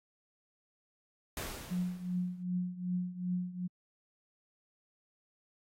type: noise with exponential decay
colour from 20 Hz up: pink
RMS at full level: -38 dBFS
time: 1.37-2.43 s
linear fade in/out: 1 ms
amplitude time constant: 230 ms
type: tone with tremolo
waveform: sine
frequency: 180 Hz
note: F#3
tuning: 47 cents flat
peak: -29 dBFS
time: 1.7-3.68 s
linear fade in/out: 20 ms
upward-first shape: triangle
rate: 2.6 Hz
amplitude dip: 85%
effects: AAC 48 kbps